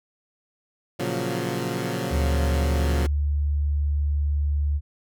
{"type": "chord", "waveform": "15% pulse", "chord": "Gb major seventh", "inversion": "first", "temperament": "equal", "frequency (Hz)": [116.54, 138.59, 174.61, 185], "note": ["Bb2", "Db3", "F3", "Gb3"], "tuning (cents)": [0, 0, 0, 0], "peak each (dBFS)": [-24, -24, -25, -26], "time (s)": [0.99, 3.07], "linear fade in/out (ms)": 10}
{"type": "tone", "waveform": "sine", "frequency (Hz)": 72.8, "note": "D2", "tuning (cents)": -15, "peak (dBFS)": -20, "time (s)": [2.1, 4.81], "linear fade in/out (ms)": 50}
{"effects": []}